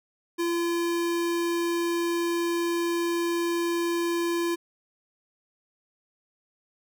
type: tone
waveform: square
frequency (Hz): 341.3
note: F4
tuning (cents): -40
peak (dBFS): -25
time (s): 0.38-4.56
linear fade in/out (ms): 20
effects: none